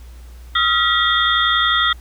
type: tone cluster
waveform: sine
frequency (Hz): 1267 / 1378 / 1932 / 3266 / 3587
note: D#6 / F6 / B6 / G#7 / A7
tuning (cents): +31 / -24 / -39 / -30 / +33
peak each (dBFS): -20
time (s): 0.55-1.93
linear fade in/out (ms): 5
effects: added 60 Hz sine -35 dBFS peak until 2 s + pink hiss -50 dBFS RMS until 2 s